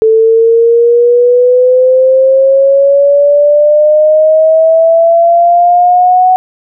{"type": "exponential sweep", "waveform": "sine", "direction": "up", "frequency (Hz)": [440, 744], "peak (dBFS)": -3, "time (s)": [0.02, 6.36], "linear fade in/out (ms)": 0, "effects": []}